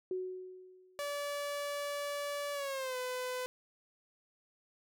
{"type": "tone with exponential decay", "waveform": "sine", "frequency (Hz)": 370, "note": "F#4", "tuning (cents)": 0, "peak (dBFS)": -32, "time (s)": [0.11, 1.22], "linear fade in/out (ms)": 2, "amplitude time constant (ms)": 240}
{"type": "tone with pitch glide", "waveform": "sawtooth", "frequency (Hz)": [576, 504.3], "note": ["D5", "B4"], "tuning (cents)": [-34, 36], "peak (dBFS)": -32, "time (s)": [0.99, 3.46], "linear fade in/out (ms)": 0, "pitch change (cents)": -230, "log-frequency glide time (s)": [2.53, 2.97]}
{"effects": []}